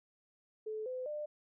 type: tone with pitch steps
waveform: sine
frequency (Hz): 433.2 / 509.2 / 598.6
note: A4 / C5 / D5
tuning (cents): -27 / -47 / +33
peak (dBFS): -37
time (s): 0.66-1.26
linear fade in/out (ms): 10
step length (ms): 200
effects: none